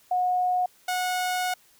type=tone pair in turn; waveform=sine / sawtooth; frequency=727 / 730.5 Hz; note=F#5 / F#5; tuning=-31 / -22 cents; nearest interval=unison; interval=9 cents; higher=second; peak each=-21 dBFS; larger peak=neither; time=0.11-0.66 / 0.88-1.54 s; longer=second; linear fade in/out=5 ms; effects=white hiss -59 dBFS RMS until 1.79 s